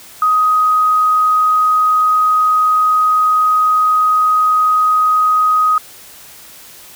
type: tone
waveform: sine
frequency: 1254 Hz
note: D#6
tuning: 13 cents sharp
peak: -9 dBFS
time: 0.22-5.78 s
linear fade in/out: 2 ms
effects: white hiss -38 dBFS RMS until 6.95 s